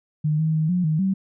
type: tone with pitch steps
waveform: sine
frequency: 152.3 / 158.2 / 156.8 / 179.6 / 155.9 / 191.8 Hz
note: D#3 / D#3 / D#3 / F3 / D#3 / G3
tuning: -37 / +29 / +14 / +49 / +4 / -37 cents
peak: -18 dBFS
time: 0.24-1.14 s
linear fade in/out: 10 ms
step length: 150 ms
effects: none